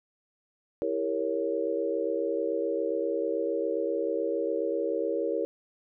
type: chord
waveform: sine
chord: E diminished seventh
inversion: none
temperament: equal with one note detuned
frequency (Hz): 329.6 / 399.1 / 466.2 / 554.4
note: E4 / G4 / Bb4 / Db5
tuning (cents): 0 / +31 / 0 / 0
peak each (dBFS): -33 / -33 / -30 / -32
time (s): 0.82-5.45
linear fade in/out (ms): 0
effects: none